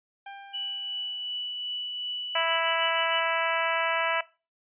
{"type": "tone with exponential decay", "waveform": "sawtooth", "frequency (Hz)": 794, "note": "G5", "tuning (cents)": 22, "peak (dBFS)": -34, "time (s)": [0.26, 1.74], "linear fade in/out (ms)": 5, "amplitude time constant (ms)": 320}
{"type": "tone with tremolo", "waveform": "sine", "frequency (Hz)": 2960, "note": "F#7", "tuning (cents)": 0, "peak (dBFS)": -29, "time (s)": [0.53, 3.21], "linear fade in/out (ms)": 20, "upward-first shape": "triangle", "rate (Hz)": 2.7, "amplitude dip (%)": 30}
{"type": "harmonic tone", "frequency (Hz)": 329.6, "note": "E4", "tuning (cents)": 0, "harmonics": [2, 3, 4, 5, 6, 7, 8, 9], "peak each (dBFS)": [-29, -31, -32, -33, -34, -34, -35, -36], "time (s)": [2.35, 4.21], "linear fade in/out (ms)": 5}
{"effects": ["noise-tail reverb RT60 0.3 s tail -19 dB re dry", "resampled to 8000 Hz"]}